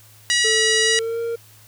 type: harmonic tone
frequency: 965 Hz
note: B5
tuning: 40 cents flat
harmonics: 2 / 3 / 4 / 5 / 6 / 7 / 8 / 9 / 10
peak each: -20 / -22 / -24 / -25 / -25 / -29 / -33 / -29 / -35 dBFS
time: 0.3-0.99 s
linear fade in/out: 0 ms
type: tone with pitch glide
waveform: triangle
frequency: 440 to 464 Hz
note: A4 to A#4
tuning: 0 to -8 cents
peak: -20 dBFS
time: 0.44-1.36 s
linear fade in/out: 10 ms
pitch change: +92 cents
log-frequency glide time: 0.81-1.2 s
effects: added 107 Hz sine -50 dBFS peak until 1.67 s + white hiss -50 dBFS RMS until 1.67 s